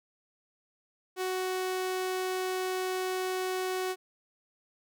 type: tone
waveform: sawtooth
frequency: 371.6 Hz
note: F#4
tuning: 7 cents sharp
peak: -26 dBFS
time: 1.16-3.96 s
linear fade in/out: 50 ms
effects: none